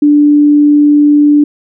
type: tone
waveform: sine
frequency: 293.7 Hz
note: D4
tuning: in tune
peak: -3 dBFS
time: 0.02-1.44 s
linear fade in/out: 5 ms
effects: none